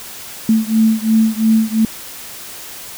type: beating tone pair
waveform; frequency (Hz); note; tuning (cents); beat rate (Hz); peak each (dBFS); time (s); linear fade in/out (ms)
sine; 220.1 / 223; A3 / A3; +1 / +23; 2.9; -13 / -14; 0.49-1.85; 2
effects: white hiss -32 dBFS RMS until 2.97 s